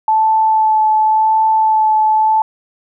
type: tone with vibrato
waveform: sine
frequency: 872 Hz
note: A5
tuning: 16 cents flat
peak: -9 dBFS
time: 0.08-2.42 s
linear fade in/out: 2 ms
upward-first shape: sine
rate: 0.91 Hz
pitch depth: 13 cents each way
effects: none